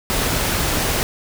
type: noise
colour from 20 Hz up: pink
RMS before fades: -20 dBFS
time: 0.1-1.03 s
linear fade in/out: 0 ms
effects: none